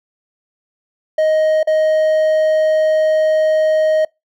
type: tone with dropouts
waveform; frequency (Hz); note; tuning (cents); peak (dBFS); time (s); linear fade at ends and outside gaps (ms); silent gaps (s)
triangle; 625; D#5; +8; -9; 1.18-4.05; 5; 1.631-1.672
effects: noise-tail reverb RT60 0.2 s tail -26 dB re dry